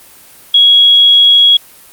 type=tone; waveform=sine; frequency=3322 Hz; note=G#7; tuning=in tune; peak=-3 dBFS; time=0.54-1.57 s; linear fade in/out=5 ms; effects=white hiss -39 dBFS RMS until 1.92 s + Opus 32 kbps